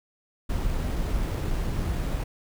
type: noise with sample-and-hold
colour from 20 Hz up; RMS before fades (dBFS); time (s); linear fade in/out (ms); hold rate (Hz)
brown; -27; 0.49-2.24; 10; 11025
effects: none